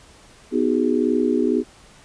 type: chord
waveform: sine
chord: G# minor seventh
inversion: first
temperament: just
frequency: 249.2 / 311.5 / 373.8 / 415.3 Hz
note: B3 / D#4 / F#4 / G#4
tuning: +16 / +2 / +18 / 0 cents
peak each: -21 / -22 / -23 / -23 dBFS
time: 0.51-1.64 s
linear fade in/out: 50 ms
effects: pink hiss -49 dBFS RMS until 2.04 s + resampled to 22050 Hz